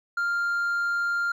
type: tone with hard clipping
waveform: sine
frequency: 1396.9 Hz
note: F6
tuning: in tune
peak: -24 dBFS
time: 0.17-1.32 s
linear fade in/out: 5 ms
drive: 2 dB
effects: none